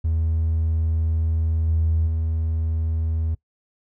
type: tone with level steps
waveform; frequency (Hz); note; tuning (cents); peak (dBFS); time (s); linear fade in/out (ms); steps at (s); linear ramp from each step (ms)
triangle; 80.6; E2; -38; -16 / -14 / -18; 0.04-3.35; 10; 1.67 / 2.06; 20
effects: noise-tail reverb RT60 0.1 s tail -22 dB re dry + tanh soft clip ceiling -13 dBFS